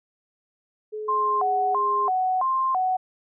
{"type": "tone with pitch glide", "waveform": "sine", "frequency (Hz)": [428, 410.6], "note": ["A4", "G#4"], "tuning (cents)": [-48, -20], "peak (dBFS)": -29, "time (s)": [0.92, 2.1], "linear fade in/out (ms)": 20, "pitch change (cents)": -72, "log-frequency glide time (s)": [1.09, 1.56]}
{"type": "tone with vibrato", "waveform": "sine", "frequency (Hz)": 885, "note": "A5", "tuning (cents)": 10, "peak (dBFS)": -20, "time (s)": [1.08, 2.97], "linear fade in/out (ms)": 10, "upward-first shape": "square", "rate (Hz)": 1.5, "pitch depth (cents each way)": 300}
{"effects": []}